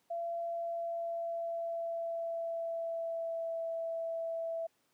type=tone with pitch glide; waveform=sine; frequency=679 to 660.8 Hz; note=F5 to E5; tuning=-49 to +4 cents; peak=-34 dBFS; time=0.1-4.67 s; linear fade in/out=10 ms; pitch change=-47 cents; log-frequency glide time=0.37-3.62 s; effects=pink hiss -74 dBFS RMS until 4.93 s + high-pass 200 Hz 12 dB/octave